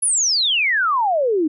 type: exponential sweep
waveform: sine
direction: down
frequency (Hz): 10710 to 293.7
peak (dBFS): -15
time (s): 0.02-1.48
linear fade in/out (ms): 10
effects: none